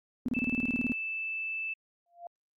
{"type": "tone bursts", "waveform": "sine", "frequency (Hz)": 246.9, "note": "B3", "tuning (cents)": 0, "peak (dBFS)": -26, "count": 13, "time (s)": [0.26, 0.92], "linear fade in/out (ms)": 0, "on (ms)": 24, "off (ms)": 29}
{"type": "tone", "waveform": "sine", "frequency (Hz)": 2637, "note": "E7", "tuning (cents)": 0, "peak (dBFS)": -32, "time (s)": [0.34, 1.74], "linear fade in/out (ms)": 10}
{"type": "tone with exponential growth", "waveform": "sine", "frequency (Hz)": 692, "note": "F5", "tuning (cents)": -16, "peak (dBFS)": -36, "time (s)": [2.06, 2.27], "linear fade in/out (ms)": 2, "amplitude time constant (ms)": 45}
{"effects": ["Opus 48 kbps"]}